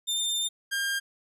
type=tone pair in turn; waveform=sawtooth; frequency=3604 / 1605.4 Hz; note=A7 / G6; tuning=+41 / +41 cents; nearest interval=octave + major second; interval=1400 cents; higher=first; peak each=-23 dBFS; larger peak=neither; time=0.07-0.49 / 0.71-1 s; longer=first; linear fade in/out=20 ms; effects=resampled to 32000 Hz